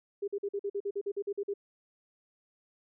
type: tone bursts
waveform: sine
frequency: 402.3 Hz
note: G4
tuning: 45 cents sharp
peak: -30 dBFS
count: 13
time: 0.22-1.539 s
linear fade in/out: 10 ms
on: 59 ms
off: 46 ms
effects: none